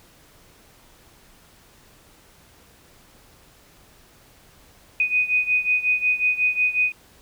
sine beating tone pair, 2489 / 2494.5 Hz, D#7 / D#7, 0 / +4 cents, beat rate 5.5 Hz, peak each -20 / -23 dBFS, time 5-6.92 s, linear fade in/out 2 ms, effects pink hiss -53 dBFS RMS until 7.21 s

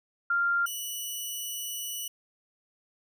sine / 10% pulse tone pair in turn, 1393 / 2952 Hz, F6 / F#7, -5 / -5 cents, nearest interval octave + minor second, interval 1300 cents, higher second, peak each -23 / -25 dBFS, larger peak first, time 0.3-0.66 / 0.66-2.08 s, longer second, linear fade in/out 5 ms, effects none

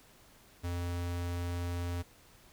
square tone, 87.3 Hz, F2, in tune, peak -34 dBFS, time 0.63-2.03 s, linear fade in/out 20 ms, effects pink hiss -60 dBFS RMS until 2.52 s

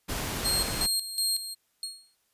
pink noise, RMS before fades -32 dBFS, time 0.08-0.87 s, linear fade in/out 20 ms
25% pulse tone with tremolo, 4225 Hz, C8, 16 cents sharp, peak -20 dBFS, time 0.44-1.55 s, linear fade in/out 20 ms, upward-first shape square, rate 2.7 Hz, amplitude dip 70%
30% pulse tone with exponential decay, 4281 Hz, C8, 39 cents sharp, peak -27 dBFS, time 1.83-2.15 s, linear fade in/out 1 ms, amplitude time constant 68 ms
effects white hiss -72 dBFS RMS until 2.33 s + resampled to 32000 Hz

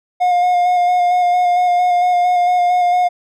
triangle tone with vibrato, 715 Hz, F5, 41 cents sharp, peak -9 dBFS, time 0.2-3.09 s, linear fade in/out 20 ms, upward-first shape square, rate 4.4 Hz, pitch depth 16 cents each way, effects none

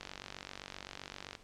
click train, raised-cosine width 0.2 ms, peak -25 dBFS, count 65, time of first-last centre 0.01-1.352 s, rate 47.7 Hz, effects pink hiss -60 dBFS RMS until 1.43 s + low-pass 7000 Hz 12 dB/octave

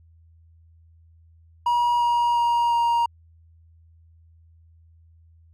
triangle tone with pitch steps, 958 / 951.9 / 945.9 / 939.9 Hz, A#5 / A#5 / A#5 / A#5, +47 / +36 / +25 / +14 cents, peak -16 dBFS, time 1.66-3.06 s, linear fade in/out 5 ms, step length 350 ms, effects added 82 Hz sine -51 dBFS peak until 5.53 s

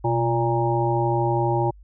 harmonic tone with a mistuned harmonic, 116.54 Hz, A#2, in tune, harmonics 1 / 3 / 5 / 7 / 8, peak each -23 / -24 / -29 / -25 / -28 dBFS, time 0.04-1.71 s, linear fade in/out 10 ms, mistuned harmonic 1, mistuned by +110 cents, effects added 50 Hz sine -44 dBFS peak until 1.83 s

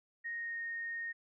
sine tone with pitch glide, 1864.7 to 1851.8 Hz, A#6 to A#6, 0 to -12 cents, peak -37 dBFS, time 0.24-1.13 s, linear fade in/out 20 ms, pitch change -12 cents, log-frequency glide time 0.35-0.61 s, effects none

